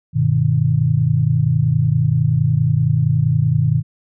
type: chord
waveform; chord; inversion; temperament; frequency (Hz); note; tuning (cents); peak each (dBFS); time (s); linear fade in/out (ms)
sine; G augmented; none; just; 98 / 122.5 / 153.12; G2 / B2 / D#3; 0 / -14 / -27; -21 / -16 / -16; 0.13-3.83; 50
effects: none